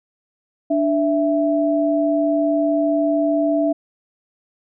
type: tone pair together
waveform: sine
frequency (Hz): 294.4 / 660.9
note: D4 / E5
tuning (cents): +4 / +4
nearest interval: octave + major second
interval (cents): 1400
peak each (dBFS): -18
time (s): 0.7-3.73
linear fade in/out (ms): 10
effects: none